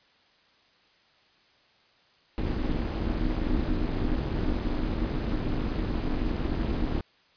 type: noise with amplitude modulation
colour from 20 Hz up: brown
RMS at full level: -24 dBFS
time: 2.38-7.01 s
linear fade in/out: 0 ms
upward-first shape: sine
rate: 278 Hz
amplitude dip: 90%
effects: white hiss -62 dBFS RMS until 7.36 s + resampled to 11025 Hz